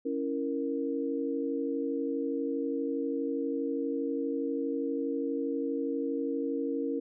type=chord; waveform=sine; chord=A# diminished; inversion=first; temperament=equal; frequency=277.2 / 329.6 / 466.2 Hz; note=C#4 / E4 / A#4; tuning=0 / 0 / 0 cents; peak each=-32 / -36 / -33 dBFS; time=0.05-7 s; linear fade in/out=10 ms; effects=none